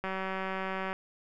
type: click train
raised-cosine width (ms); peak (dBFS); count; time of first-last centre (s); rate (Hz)
0.5; -20; 170; 0.04-0.929; 190
effects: none